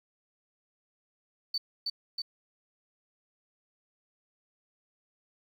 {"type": "tone with echo", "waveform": "sine", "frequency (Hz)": 4536, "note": "C#8", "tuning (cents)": 39, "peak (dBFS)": -27, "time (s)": [1.54, 1.58], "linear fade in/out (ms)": 5, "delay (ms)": 320, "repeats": 2, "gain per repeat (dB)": -2, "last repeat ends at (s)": 2.22, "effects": ["tanh soft clip ceiling -23 dBFS", "10-bit"]}